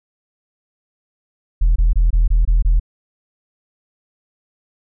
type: tone bursts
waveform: sine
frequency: 40.97 Hz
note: E1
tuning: 10 cents flat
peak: -8 dBFS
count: 7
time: 1.61-2.798 s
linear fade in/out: 10 ms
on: 150 ms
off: 23 ms
effects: tanh soft clip ceiling -8 dBFS